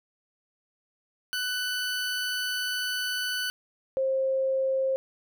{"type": "tone pair in turn", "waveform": ["20% pulse", "sine"], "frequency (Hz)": [1494, 531.1], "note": ["F#6", "C5"], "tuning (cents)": [16, 26], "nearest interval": "octave + tritone", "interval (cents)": 1790, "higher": "first", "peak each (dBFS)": -23, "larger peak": "neither", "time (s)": [[1.33, 3.5], [3.97, 4.96]], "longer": "first", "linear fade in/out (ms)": 0, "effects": []}